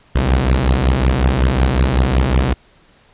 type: beating tone pair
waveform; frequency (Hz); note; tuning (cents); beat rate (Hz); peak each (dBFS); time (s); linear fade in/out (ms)
sawtooth; 61.74 / 67.14; B1 / C2; 0 / +45; 5.4; -11; 0.15-2.54; 10
effects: pink hiss -51 dBFS RMS until 3.13 s + resampled to 8000 Hz